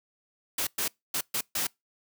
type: noise bursts at uneven times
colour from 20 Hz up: white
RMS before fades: -29 dBFS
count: 5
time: 0.58-0.67 / 0.78-0.88 / 1.14-1.21 / 1.34-1.41 / 1.55-1.67 s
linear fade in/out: 5 ms
effects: noise-tail reverb RT60 0.2 s tail -26 dB re dry + high-pass 100 Hz 12 dB/octave